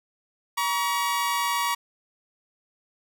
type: tone pair together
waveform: sawtooth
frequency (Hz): 952 / 1132.1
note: A#5 / C#6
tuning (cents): +36 / +36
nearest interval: minor third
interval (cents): 300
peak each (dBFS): -22 / -23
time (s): 0.57-1.75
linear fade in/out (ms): 10
effects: none